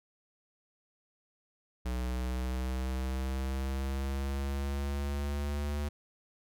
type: exponential sweep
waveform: square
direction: up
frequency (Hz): 61.74 to 73.42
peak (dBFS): -32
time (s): 1.85-5.89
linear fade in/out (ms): 10
effects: none